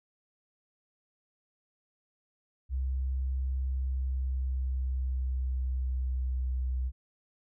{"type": "tone with pitch glide", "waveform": "sine", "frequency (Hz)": [65.41, 63.55], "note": ["C2", "C2"], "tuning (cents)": [0, -50], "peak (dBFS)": -28, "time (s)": [2.69, 6.92], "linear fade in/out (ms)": 50, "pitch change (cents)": -50, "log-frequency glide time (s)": [3.62, 6.54], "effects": []}